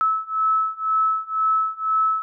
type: beating tone pair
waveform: sine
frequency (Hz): 1300 / 1302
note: E6 / E6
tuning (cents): -24 / -22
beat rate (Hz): 2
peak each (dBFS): -22 / -21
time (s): 0.01-2.22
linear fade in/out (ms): 0
effects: none